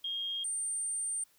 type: tone pair in turn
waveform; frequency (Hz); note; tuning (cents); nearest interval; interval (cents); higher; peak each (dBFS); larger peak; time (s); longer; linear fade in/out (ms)
sine; 3241 / 8839; G#7 / C#9; -43 / -6; octave + perfect fourth; 1737; second; -33 / -32; second; 0.04-0.44 / 0.44-1.24; second; 5
effects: white hiss -67 dBFS RMS until 1.38 s